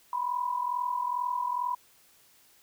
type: tone pair together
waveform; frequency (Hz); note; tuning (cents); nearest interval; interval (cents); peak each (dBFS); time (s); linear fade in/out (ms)
sine; 977 / 1019.3; B5 / C6; -19 / -46; minor second; 73; -29 / -33; 0.13-1.75; 2
effects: white hiss -61 dBFS RMS until 2.62 s